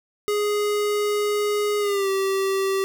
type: tone with pitch glide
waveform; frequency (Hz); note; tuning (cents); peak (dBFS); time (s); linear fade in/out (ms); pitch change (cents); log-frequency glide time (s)
square; 415.3 to 387.5; G#4 to G4; 0 to -20; -21; 0.28-2.84; 0; -120; 1.79-2.09
effects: none